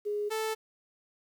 sine / sawtooth tone pair in turn, 415.3 / 439.2 Hz, G#4 / A4, 0 / -3 cents, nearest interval minor second, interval 97 cents, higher second, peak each -29 / -26 dBFS, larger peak second, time 0.05-0.3 / 0.3-0.55 s, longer neither, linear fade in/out 20 ms, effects 10-bit

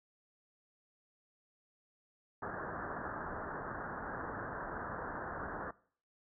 white low-pass noise, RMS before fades -42 dBFS, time 2.42-5.71 s, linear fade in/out 5 ms, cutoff 1700 Hz, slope 96 dB/octave, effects noise-tail reverb RT60 0.5 s tail -21 dB re dry

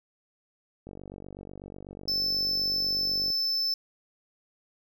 click train, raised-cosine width 2 ms, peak -29 dBFS, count 118, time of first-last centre 0.87-3.302 s, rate 48.1 Hz
triangle tone, 5274 Hz, E8, in tune, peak -24 dBFS, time 2.08-3.74 s, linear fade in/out 2 ms
effects none

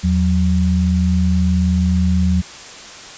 sine tone pair together, 81.34 / 182.5 Hz, E2 / F#3, -23 / -24 cents, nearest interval octave + major second, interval 1399 cents, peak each -15 dBFS, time 0.03-2.42 s, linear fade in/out 20 ms, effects white hiss -35 dBFS RMS until 3.17 s + resampled to 16000 Hz

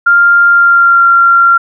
sine tone with pitch glide, 1396.9 to 1378.5 Hz, F6 to F6, 0 to -23 cents, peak -3 dBFS, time 0.06-1.58 s, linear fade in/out 10 ms, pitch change -23 cents, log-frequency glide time 0.48-1.06 s, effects none

